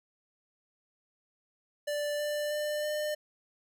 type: tone with pitch steps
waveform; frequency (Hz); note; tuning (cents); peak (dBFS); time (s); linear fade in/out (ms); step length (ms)
square; 587.3 / 592.4 / 597.6 / 602.8; D5 / D5 / D5 / D5; 0 / +15 / +30 / +45; -31; 1.87-3.15; 10; 320
effects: none